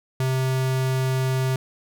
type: tone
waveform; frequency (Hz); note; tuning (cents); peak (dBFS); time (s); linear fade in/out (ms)
square; 130.81; C3; 0; -21; 0.2-1.56; 2
effects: none